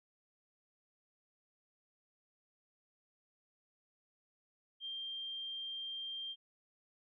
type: tone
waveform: sine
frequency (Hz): 3180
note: G7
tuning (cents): +24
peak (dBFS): -40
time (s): 4.8-6.36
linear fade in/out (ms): 50
effects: none